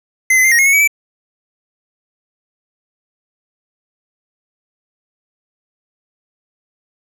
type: tone with pitch steps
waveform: square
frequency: 2060 / 2032 / 2097 / 1876 / 2160 / 2203 / 2274 / 2316 Hz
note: C7 / B6 / C7 / A#6 / C#7 / C#7 / C#7 / D7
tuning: -28 / +49 / +3 / +11 / -45 / -11 / +44 / -25 cents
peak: -9 dBFS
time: 0.3-0.876 s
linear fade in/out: 5 ms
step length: 72 ms
effects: none